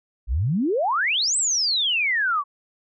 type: exponential two-way sweep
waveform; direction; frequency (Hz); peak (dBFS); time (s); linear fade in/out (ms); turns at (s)
sine; up then down; 50.5 to 8250 to 1093; -19; 0.27-2.44; 50; 1.37
effects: none